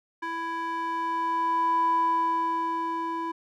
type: tone with band-pass filter sweep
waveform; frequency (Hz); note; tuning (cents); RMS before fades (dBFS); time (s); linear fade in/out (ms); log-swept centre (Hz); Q
square; 331.5; E4; +10; -27; 0.22-3.32; 10; 1300 to 790; 6.3
effects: none